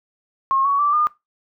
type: tone with pitch steps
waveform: sine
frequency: 1078 / 1121.2 / 1166.1 / 1212.8 Hz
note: C#6 / C#6 / D6 / D#6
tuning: -49 / +19 / -13 / -45 cents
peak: -15 dBFS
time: 0.51-1.07 s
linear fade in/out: 0 ms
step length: 140 ms
effects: noise-tail reverb RT60 0.2 s tail -19 dB re dry